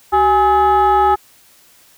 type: tone with frequency modulation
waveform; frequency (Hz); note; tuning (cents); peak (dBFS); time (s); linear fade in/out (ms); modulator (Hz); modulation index
sine; 830.6; G#5; 0; -8; 0.12-1.16; 20; 449; 0.88
effects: tanh soft clip ceiling -6 dBFS + white hiss -49 dBFS RMS until 1.97 s